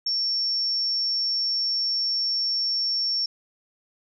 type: tone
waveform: sine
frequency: 5460 Hz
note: F8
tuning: 40 cents flat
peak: -22 dBFS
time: 0.06-3.26 s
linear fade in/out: 5 ms
effects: none